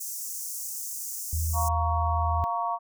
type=high-pass noise; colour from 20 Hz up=pink; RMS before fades=-35 dBFS; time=0-1.69 s; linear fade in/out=10 ms; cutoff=5900 Hz; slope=48 dB/octave
type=tone; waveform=sine; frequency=80 Hz; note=D#2; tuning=49 cents sharp; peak=-25 dBFS; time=1.33-2.44 s; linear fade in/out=0 ms
type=chord; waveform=sine; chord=Bb minor; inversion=second; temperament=just; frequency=699.2 / 932.3 / 1118.8 Hz; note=F5 / Bb5 / Db6; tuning=+2 / 0 / +16 cents; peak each=-30 dBFS; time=1.53-2.79 s; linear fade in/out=50 ms
effects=none